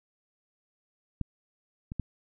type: clicks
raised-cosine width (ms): 5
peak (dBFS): -18 / -24 / -18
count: 3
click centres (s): 1.213 / 1.919 / 1.997
effects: none